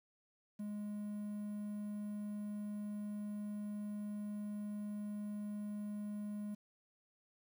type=tone with quantisation; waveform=triangle; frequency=207.8 Hz; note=G#3; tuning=1 cent sharp; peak=-38 dBFS; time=0.59-6.55 s; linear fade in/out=10 ms; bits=11; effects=none